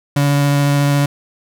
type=tone with vibrato; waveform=35% pulse; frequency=142.7 Hz; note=D3; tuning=49 cents flat; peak=-10 dBFS; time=0.16-1.06 s; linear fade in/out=5 ms; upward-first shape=sine; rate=14 Hz; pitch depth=9 cents each way; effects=none